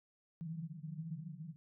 pink band-pass noise, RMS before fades -45 dBFS, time 0.41-1.56 s, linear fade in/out 0 ms, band 150 to 170 Hz, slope 96 dB/octave, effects none

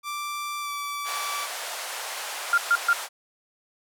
sawtooth tone with pitch glide, 1174.7 to 1156.5 Hz, D6 to D6, 0 to -27 cents, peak -26 dBFS, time 0.03-1.48 s, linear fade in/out 50 ms, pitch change -27 cents, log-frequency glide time 0.61-0.71 s
pink band-pass noise, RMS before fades -34 dBFS, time 1.04-3.09 s, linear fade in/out 50 ms, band 630 to 13000 Hz, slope 24 dB/octave
sine tone bursts, 1396.9 Hz, F6, in tune, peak -16 dBFS, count 3, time 2.53-2.931 s, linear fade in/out 2 ms, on 47 ms, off 130 ms
effects none

